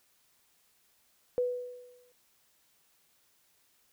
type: tone with exponential decay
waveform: sine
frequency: 493.9 Hz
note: B4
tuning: in tune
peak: -24 dBFS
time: 1.38-2.12 s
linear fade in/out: 0 ms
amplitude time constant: 160 ms
effects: white hiss -69 dBFS RMS until 3.92 s